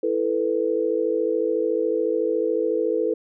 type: chord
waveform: sine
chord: E suspended fourth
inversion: none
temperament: equal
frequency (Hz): 329.6 / 440 / 493.9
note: E4 / A4 / B4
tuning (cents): 0 / 0 / 0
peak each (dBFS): -26 / -23 / -24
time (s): 0.03-3.14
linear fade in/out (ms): 5
effects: none